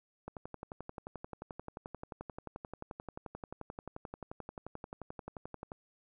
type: click train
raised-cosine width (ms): 1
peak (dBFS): -28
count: 63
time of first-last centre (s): 0.28-5.719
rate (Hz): 11.4
effects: none